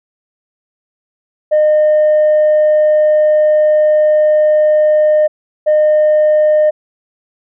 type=tone pair in turn; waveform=sine; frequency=610 / 610 Hz; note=D#5 / D#5; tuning=-34 / -34 cents; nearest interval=unison; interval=0 cents; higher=neither; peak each=-5 dBFS; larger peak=neither; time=1.51-5.28 / 5.66-6.71 s; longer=first; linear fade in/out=20 ms; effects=tanh soft clip ceiling -5 dBFS